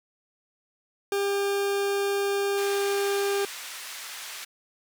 40% pulse tone, 399.8 Hz, G4, 34 cents sharp, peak -23 dBFS, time 1.12-3.45 s, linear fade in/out 2 ms
pink band-pass noise, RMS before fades -39 dBFS, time 2.57-4.45 s, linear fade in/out 10 ms, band 1500 to 13000 Hz, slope 12 dB/octave
effects none

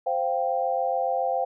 sine chord, C suspended fourth, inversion none, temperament just, 523.3 / 697.7 / 784.9 Hz, C5 / F5 / G5, 0 / -2 / +2 cents, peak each -27 dBFS, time 0.06-1.45 s, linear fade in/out 10 ms, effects none

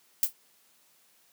violet noise with exponential decay, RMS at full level -19 dBFS, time 0.23-0.33 s, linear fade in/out 1 ms, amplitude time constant 20 ms, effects white hiss -64 dBFS RMS until 1.32 s + high-pass 150 Hz 12 dB/octave

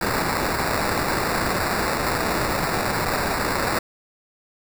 blue noise with sample-and-hold, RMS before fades -23 dBFS, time 0.01-3.79 s, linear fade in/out 5 ms, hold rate 3150 Hz, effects none

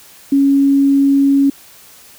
sine tone, 277.2 Hz, C#4, in tune, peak -8 dBFS, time 0.32-1.5 s, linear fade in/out 5 ms, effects white hiss -42 dBFS RMS until 2.18 s

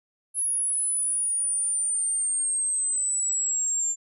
sine exponential sweep, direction down, 10600 to 7290 Hz, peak -23 dBFS, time 0.34-3.96 s, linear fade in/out 50 ms, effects none

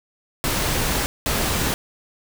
pink noise bursts at uneven times, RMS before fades -22 dBFS, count 2, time 0.44-1.06 / 1.26-1.74 s, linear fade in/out 0 ms, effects none

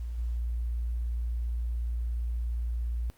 sine tone with level steps, 58.6 Hz, A#1, 10 cents sharp, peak -32 / -28 dBFS, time 0-3.1 s, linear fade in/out 0 ms, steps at 0.17 s, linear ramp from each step 20 ms, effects pink hiss -62 dBFS RMS until 3.17 s + Opus 48 kbps

